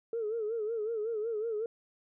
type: tone with vibrato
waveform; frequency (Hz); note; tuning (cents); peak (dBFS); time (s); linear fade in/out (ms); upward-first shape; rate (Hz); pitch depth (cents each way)
sine; 442.1; A4; +8; -30; 0.13-1.66; 2; sine; 5.4; 100
effects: tanh soft clip ceiling -26 dBFS